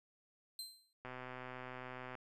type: tone with exponential decay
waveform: sawtooth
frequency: 4118 Hz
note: C8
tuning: 28 cents flat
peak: -38 dBFS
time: 0.59-0.93 s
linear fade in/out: 1 ms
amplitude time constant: 72 ms
type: click train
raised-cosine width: 0.5 ms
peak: -32 dBFS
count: 141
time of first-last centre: 1.05-2.152 s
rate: 127 Hz
effects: resampled to 32000 Hz